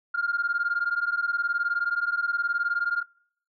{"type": "beating tone pair", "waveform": "sine", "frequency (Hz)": [1396.9, 1415.9], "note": ["F6", "F6"], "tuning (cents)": [0, 23], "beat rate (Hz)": 19, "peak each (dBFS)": [-26, -26], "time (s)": [0.14, 3.03], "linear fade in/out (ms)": 10, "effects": ["noise-tail reverb RT60 0.6 s tail -25 dB re dry", "tanh soft clip ceiling -18 dBFS"]}